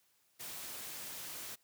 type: noise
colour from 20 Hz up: white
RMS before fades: -45 dBFS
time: 0.39-1.56 s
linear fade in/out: 20 ms
effects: white hiss -73 dBFS RMS until 1.63 s + high-pass 60 Hz 12 dB/octave